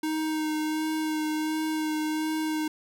square tone with vibrato, 311.1 Hz, D#4, in tune, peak -27 dBFS, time 0.03-2.68 s, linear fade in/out 5 ms, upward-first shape sine, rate 1.4 Hz, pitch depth 15 cents each way, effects none

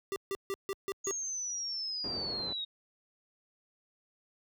square tone bursts, 392 Hz, G4, in tune, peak -33 dBFS, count 6, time 0.12-1.11 s, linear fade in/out 0 ms, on 40 ms, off 150 ms
sine linear sweep, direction down, 6700 to 3729 Hz, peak -34 dBFS, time 1.04-2.65 s, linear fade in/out 10 ms
white low-pass noise, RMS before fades -43 dBFS, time 2.04-2.53 s, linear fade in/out 2 ms, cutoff 570 Hz, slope 12 dB/octave
effects high-pass 60 Hz 12 dB/octave

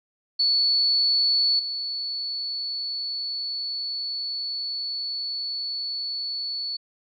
sine tone with level steps, 4435 Hz, C#8, in tune, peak -18 / -27 dBFS, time 0.39-6.77 s, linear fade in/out 10 ms, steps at 1.59 s, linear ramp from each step 5 ms, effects none

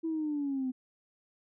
sine linear sweep, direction down, 329.4 to 252.6 Hz, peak -29 dBFS, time 0.03-0.72 s, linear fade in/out 20 ms, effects tanh soft clip ceiling -25 dBFS

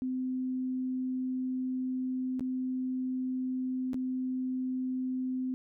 sine tone with dropouts, 256.8 Hz, C4, 32 cents flat, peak -30 dBFS, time 0.02-5.54 s, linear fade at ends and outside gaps 0 ms, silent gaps 2.395-2.407 / 3.933-3.943 s, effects none

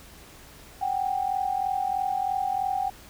sine tone pair together, 752 / 795.1 Hz, F#5 / G5, +28 / +24 cents, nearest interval minor second, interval 96 cents, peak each -27 dBFS, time 0.81-2.9 s, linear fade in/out 10 ms, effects added 60 Hz sine -56 dBFS peak until 3.09 s + pink hiss -49 dBFS RMS until 3.09 s

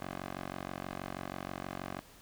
10% pulse tone with band-pass filter, 46.25 Hz, F#1, in tune, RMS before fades -42 dBFS, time 0-2.01 s, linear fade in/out 10 ms, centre 970 Hz, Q 0.59, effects pink hiss -57 dBFS RMS until 2.21 s

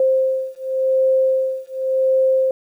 sine beating tone pair, 525 / 525.9 Hz, C5 / C5, +6 / +9 cents, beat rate 0.9 Hz, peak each -18 dBFS, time 0-2.51 s, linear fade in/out 2 ms, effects 9-bit

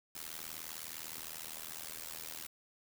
white noise with amplitude modulation, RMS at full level -41 dBFS, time 0.15-2.47 s, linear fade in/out 5 ms, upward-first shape sine, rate 79.7 Hz, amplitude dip 100%, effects none

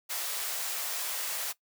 white high-pass noise, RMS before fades -34 dBFS, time 0.09-1.53 s, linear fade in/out 20 ms, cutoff 490 Hz, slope 24 dB/octave, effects noise-tail reverb RT60 0.1 s tail -18 dB re dry

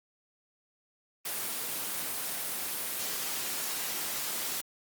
white noise, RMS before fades -34 dBFS, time 1.25-4.61 s, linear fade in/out 5 ms, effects high-pass 150 Hz 12 dB/octave + Opus 24 kbps

